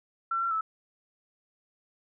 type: tone with pitch steps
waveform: sine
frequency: 1349 / 1363 / 1308 Hz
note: E6 / F6 / E6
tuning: +40 / -43 / -14 cents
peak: -26 dBFS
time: 0.31-0.61 s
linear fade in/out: 5 ms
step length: 100 ms
effects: none